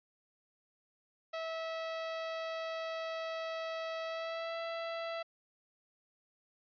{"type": "tone with pitch glide", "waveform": "sawtooth", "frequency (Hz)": [650, 664.8], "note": ["E5", "E5"], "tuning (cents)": [-24, 15], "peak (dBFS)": -33, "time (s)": [1.33, 5.23], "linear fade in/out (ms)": 10, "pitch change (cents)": 39, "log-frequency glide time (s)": [4.04, 4.59], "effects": ["resampled to 11025 Hz"]}